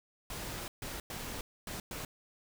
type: noise bursts at uneven times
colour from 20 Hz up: pink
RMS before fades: -41 dBFS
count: 5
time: 0.3-0.68 / 0.82-1 / 1.1-1.41 / 1.67-1.8 / 1.91-2.05 s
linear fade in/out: 2 ms
effects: none